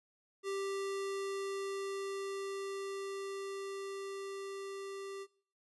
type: tone with level ramp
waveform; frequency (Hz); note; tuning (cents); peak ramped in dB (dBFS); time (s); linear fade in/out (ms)
square; 392.6; G4; +3; -36 to -43; 0.43-5.27; 50
effects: noise-tail reverb RT60 0.5 s tail -21 dB re dry + resampled to 24000 Hz